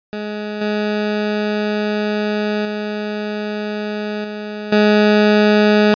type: tone with level steps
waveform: 20% pulse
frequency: 210 Hz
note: G#3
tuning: 19 cents sharp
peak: -18 / -12 / -16 / -20 / -5 dBFS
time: 0.13-5.94 s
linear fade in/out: 0 ms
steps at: 0.61 / 2.65 / 4.24 / 4.72 s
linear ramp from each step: 5 ms
effects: resampled to 11025 Hz